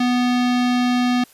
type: tone with low-pass filter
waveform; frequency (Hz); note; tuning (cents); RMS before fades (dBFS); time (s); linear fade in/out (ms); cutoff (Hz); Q
square; 246.9; B3; 0; -18; 0-1.24; 5; 4300; 1.3
effects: white hiss -50 dBFS RMS until 1.33 s + resampled to 32000 Hz